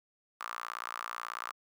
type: tone with high-pass filter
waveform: sawtooth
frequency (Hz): 58.27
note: A#1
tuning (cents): 0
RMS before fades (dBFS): -41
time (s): 0.4-1.52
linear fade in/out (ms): 10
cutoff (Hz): 1200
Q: 5.5
effects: none